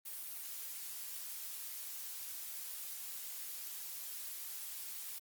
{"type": "noise", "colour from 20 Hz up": "blue", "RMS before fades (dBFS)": -45, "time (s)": [0.05, 5.19], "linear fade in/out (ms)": 10, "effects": ["Opus 32 kbps"]}